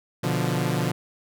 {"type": "chord", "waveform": "sawtooth", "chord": "B diminished", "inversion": "none", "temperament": "equal", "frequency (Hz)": [123.47, 146.83, 174.61], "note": ["B2", "D3", "F3"], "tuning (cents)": [0, 0, 0], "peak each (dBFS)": -23, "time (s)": [0.23, 0.92], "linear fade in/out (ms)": 10, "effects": []}